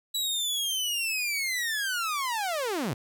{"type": "linear sweep", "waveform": "sawtooth", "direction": "down", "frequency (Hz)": [3938, 101.7], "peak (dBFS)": -24, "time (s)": [0.14, 2.94], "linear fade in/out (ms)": 10, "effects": []}